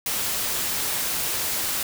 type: noise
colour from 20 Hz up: white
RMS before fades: -26 dBFS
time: 0.06-1.83 s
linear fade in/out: 2 ms
effects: none